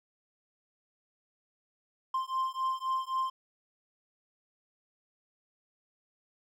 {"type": "beating tone pair", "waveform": "triangle", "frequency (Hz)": [1046.5, 1050.3], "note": ["C6", "C6"], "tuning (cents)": [0, 6], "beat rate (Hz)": 3.8, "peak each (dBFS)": [-31, -31], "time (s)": [2.14, 3.3], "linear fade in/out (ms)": 5, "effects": []}